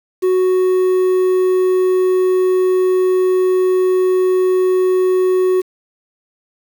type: tone with quantisation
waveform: triangle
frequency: 370 Hz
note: F#4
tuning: in tune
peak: -9 dBFS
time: 0.22-5.62 s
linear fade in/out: 20 ms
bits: 6
effects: none